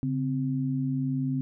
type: tone pair together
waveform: sine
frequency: 140 / 260.8 Hz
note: C#3 / C4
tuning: +18 / -5 cents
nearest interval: major seventh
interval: 1077 cents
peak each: -28 dBFS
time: 0.03-1.41 s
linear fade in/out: 0 ms
effects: none

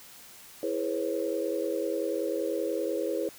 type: chord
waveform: sine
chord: C# minor seventh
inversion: first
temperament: equal with one note detuned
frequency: 329.6 / 415.3 / 493.9 / 544.2 Hz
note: E4 / G#4 / B4 / C#5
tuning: 0 / 0 / 0 / -32 cents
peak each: -33 dBFS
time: 0.63-3.29 s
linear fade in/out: 2 ms
effects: white hiss -50 dBFS RMS until 3.38 s

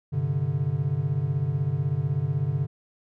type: chord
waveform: triangle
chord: G suspended fourth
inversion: none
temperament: equal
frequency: 98 / 130.81 / 146.83 Hz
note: G2 / C3 / D3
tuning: 0 / 0 / 0 cents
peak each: -30 / -25 / -24 dBFS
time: 0.12-2.67 s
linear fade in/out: 20 ms
effects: none

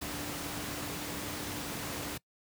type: tone in noise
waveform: sine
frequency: 293.7 Hz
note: D4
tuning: in tune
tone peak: -44 dBFS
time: 0.01-2.18 s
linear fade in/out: 10 ms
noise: pink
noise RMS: -38 dBFS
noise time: 0.01-2.18 s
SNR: -9 dB
effects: noise-tail reverb RT60 0.1 s tail -23 dB re dry + high-pass 80 Hz 12 dB/octave

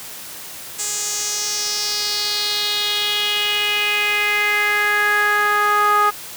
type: tone with band-pass filter sweep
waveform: sawtooth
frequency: 415.3 Hz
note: G#4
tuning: in tune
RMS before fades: -19 dBFS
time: 0.78-6.11 s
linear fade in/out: 20 ms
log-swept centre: 7500 to 1200 Hz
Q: 3.9
effects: white hiss -34 dBFS RMS until 6.36 s + high-pass 60 Hz 12 dB/octave

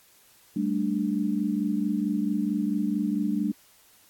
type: chord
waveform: sine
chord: G suspended second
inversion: none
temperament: just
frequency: 196 / 220.5 / 294 Hz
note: G3 / A3 / D4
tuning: 0 / +4 / +2 cents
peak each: -28 dBFS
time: 0.56-3.52 s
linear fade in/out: 5 ms
effects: white hiss -58 dBFS RMS until 4.09 s + AAC 64 kbps

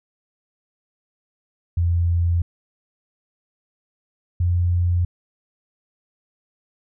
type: tone pair in turn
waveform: sine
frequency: 85.7 / 87.86 Hz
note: F2 / F2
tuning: -32 / +11 cents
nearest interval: unison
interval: 43 cents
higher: second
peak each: -16 dBFS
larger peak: neither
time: 1.77-2.42 / 4.4-5.05 s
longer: neither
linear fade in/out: 5 ms
effects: none

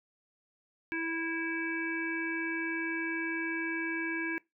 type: harmonic tone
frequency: 328.1 Hz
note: E4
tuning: 8 cents flat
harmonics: 1 / 3 / 5 / 7 / 8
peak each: -35 / -46 / -36 / -37 / -46 dBFS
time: 0.92-4.38 s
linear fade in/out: 0 ms
effects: noise-tail reverb RT60 0.2 s tail -23 dB re dry

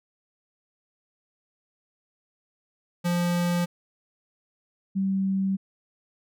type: tone pair in turn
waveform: square / sine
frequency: 174.6 / 192.98 Hz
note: F3 / G3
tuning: 0 / -27 cents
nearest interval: major second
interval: 173 cents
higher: second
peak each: -23 / -22 dBFS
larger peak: second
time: 3.04-3.66 / 4.95-5.57 s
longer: neither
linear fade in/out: 20 ms
effects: none

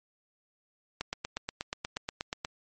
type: click train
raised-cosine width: 0.2 ms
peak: -15 dBFS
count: 13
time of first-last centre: 1.01-2.449 s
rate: 8.34 Hz
effects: MP3 32 kbps

